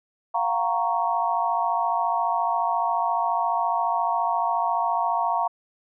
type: chord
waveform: sine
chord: Gb major seventh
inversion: third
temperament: equal with one note detuned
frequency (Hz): 698.5 / 752.9 / 932.3 / 1108.7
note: F5 / Gb5 / Bb5 / Db6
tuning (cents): 0 / +30 / 0 / 0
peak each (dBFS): -26 / -30 / -24 / -28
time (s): 0.34-5.48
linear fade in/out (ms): 10
effects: none